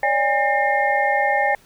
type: tone cluster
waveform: sine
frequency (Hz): 557 / 597 / 812 / 1812 / 2129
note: C#5 / D5 / G#5 / A#6 / C7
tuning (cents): +8 / +28 / -39 / -50 / +30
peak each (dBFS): -25 / -25 / -19 / -22 / -26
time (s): 0.03-1.55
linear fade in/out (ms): 2
effects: pink hiss -53 dBFS RMS until 1.65 s